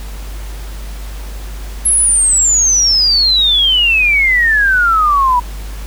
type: exponential sweep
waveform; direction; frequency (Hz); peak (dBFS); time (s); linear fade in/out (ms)
sine; down; 11175 to 962; -8; 1.85-5.4; 10
effects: added 50 Hz sine -23 dBFS peak until 5.86 s + pink hiss -35 dBFS RMS until 5.86 s